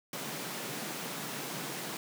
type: high-pass noise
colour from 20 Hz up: pink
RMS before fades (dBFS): -39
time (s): 0.13-1.97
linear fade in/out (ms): 2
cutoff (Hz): 130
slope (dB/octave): 96
effects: none